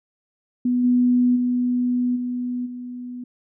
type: tone with level steps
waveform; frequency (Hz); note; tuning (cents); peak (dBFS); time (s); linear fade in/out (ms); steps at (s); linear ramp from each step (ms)
sine; 246.9; B3; 0; -17 / -14 / -18 / -23 / -30; 0.65-3.24; 5; 0.83 / 1.35 / 2.15 / 2.65; 20
effects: none